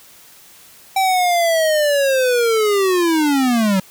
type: linear sweep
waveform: square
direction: down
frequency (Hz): 777 to 184.3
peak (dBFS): -14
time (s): 0.96-3.8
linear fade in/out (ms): 5
effects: white hiss -45 dBFS RMS until 3.9 s